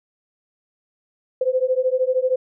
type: beating tone pair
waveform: sine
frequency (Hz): 507 / 520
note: B4 / C5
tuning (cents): +45 / -11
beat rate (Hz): 13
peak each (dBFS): -20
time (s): 1.41-2.36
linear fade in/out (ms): 5
effects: none